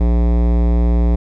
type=tone with hard clipping; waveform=sine; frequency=58.8 Hz; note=A#1; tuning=16 cents sharp; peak=-13 dBFS; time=0-1.16 s; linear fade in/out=10 ms; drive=18 dB; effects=none